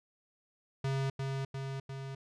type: tone with echo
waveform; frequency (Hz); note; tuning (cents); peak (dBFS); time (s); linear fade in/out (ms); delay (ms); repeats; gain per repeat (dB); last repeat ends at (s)
square; 135.4; C#3; -40; -31; 0.84-1.1; 5; 350; 3; -3; 2.15
effects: low-pass 6000 Hz 12 dB/octave